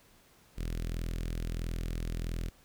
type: tone with notch filter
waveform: sawtooth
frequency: 41.52 Hz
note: E1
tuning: 13 cents sharp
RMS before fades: -35 dBFS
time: 0.57-2.5 s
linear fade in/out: 20 ms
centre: 890 Hz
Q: 0.64
effects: pink hiss -62 dBFS RMS until 2.64 s